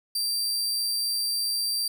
sawtooth tone with amplitude modulation, 4699 Hz, D8, in tune, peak -21 dBFS, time 0.15-1.88 s, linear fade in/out 5 ms, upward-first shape sine, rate 123 Hz, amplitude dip 25%, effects none

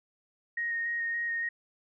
sine tone with vibrato, 1864.7 Hz, A#6, in tune, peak -29 dBFS, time 0.57-1.49 s, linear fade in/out 5 ms, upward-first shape square, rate 3.5 Hz, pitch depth 10 cents each way, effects none

